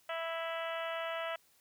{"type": "harmonic tone", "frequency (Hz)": 329.6, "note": "E4", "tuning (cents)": 0, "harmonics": [2, 3, 4, 5, 6, 7, 8, 9, 10], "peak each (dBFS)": [-38, -46, -42, -47, -45, -52, -48, -48, -53], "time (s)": [0.09, 1.36], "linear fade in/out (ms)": 5, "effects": ["white hiss -68 dBFS RMS until 1.6 s"]}